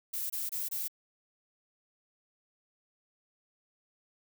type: noise bursts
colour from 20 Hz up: violet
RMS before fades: -35 dBFS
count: 4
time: 0.13-0.882 s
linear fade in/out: 10 ms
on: 170 ms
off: 24 ms
effects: none